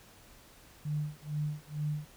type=tone with tremolo; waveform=sine; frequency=150 Hz; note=D3; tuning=37 cents sharp; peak=-29 dBFS; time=0.85-2.05 s; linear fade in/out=5 ms; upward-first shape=sine; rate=2.2 Hz; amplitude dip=100%; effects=pink hiss -57 dBFS RMS until 2.16 s